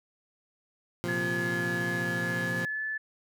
20% pulse chord, Bb suspended second, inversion none, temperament equal, 116.54 / 130.81 / 174.61 Hz, Bb2 / C3 / F3, 0 / 0 / 0 cents, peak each -31 / -34 / -28 dBFS, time 1.04-2.65 s, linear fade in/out 0 ms
sine tone with pitch glide, 1700 to 1739.7 Hz, G#6 to A6, +40 to -20 cents, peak -30 dBFS, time 1.08-2.98 s, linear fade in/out 10 ms, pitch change +40 cents, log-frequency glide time 2.45-2.84 s
effects none

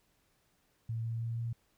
sine tone with pitch steps, 113.7 / 114.62 / 115.55 / 116.49 Hz, A#2 / A#2 / A#2 / A#2, -43 / -29 / -15 / -1 cents, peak -33 dBFS, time 0.89-1.53 s, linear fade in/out 5 ms, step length 160 ms, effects pink hiss -73 dBFS RMS until 1.77 s

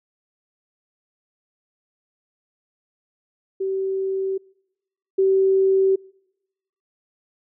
sine tone pair in turn, 384.5 / 384.5 Hz, G4 / G4, -33 / -33 cents, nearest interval unison, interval 0 cents, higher neither, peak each -21 / -14 dBFS, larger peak second, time 3.6-4.38 / 5.18-5.96 s, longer neither, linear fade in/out 10 ms, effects noise-tail reverb RT60 0.9 s tail -26 dB re dry

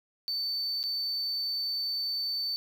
triangle tone with dropouts, 4535 Hz, C#8, 39 cents sharp, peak -28 dBFS, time 0.28-2.56 s, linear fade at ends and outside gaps 0 ms, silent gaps 0.83-0.838 s, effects 10-bit

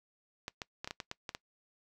clicks, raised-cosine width 0.2 ms, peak -21 dBFS, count 9, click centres 0.481 / 0.618 / 0.845 / 0.875 / 0.909 / 1.002 / 1.114 / 1.292 / 1.349 s, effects noise-tail reverb RT60 0.1 s tail -22 dB re dry

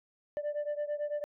sine beating tone pair, 587.3 / 596.3 Hz, D5 / D5, 0 / +26 cents, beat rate 9 Hz, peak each -32 / -34 dBFS, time 0.37-1.24 s, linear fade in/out 0 ms, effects tanh soft clip ceiling -29 dBFS

